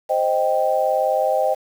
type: chord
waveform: sine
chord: C minor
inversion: none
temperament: equal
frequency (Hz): 523.3 / 622.3 / 784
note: C5 / Eb5 / G5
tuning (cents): 0 / 0 / 0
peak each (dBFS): -21 / -20 / -21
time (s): 0.09-1.55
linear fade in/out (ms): 20
effects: 7-bit